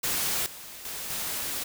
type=noise with level steps; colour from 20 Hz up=white; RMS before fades=-28 / -43 / -36 / -32 dBFS; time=0.03-1.64 s; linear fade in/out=10 ms; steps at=0.46 / 0.85 / 1.1 s; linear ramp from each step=2 ms; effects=none